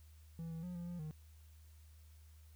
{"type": "tone with pitch steps", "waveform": "triangle", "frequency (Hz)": [165.2, 163.2, 178.7, 172.9, 175, 154.4], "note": ["E3", "E3", "F3", "F3", "F3", "D#3"], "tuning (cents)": [4, -17, 40, -17, 4, -13], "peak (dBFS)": -40, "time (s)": [0.39, 1.11], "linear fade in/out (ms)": 0, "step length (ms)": 120, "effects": ["added 77 Hz sine -57 dBFS peak until 2.55 s", "white hiss -71 dBFS RMS until 2.55 s"]}